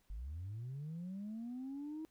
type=linear sweep; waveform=sine; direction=up; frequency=45.33 to 320 Hz; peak=-40 dBFS; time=0.1-2.05 s; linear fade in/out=0 ms; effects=tanh soft clip ceiling -39 dBFS + pink hiss -75 dBFS RMS until 2.1 s